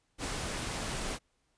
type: noise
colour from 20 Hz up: pink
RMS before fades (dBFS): -36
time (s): 0.18-1.19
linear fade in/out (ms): 50
effects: pink hiss -75 dBFS RMS until 1.57 s + resampled to 22050 Hz